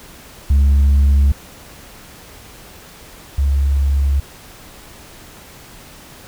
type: tone pair in turn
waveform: sine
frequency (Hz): 69.8 / 69.54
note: C#2 / C#2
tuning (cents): +13 / +6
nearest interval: unison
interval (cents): 7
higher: first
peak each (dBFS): -6 / -11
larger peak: first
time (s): 0.5-1.32 / 3.38-4.2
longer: neither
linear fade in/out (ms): 5
effects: tanh soft clip ceiling -8 dBFS + pink hiss -40 dBFS RMS until 6.27 s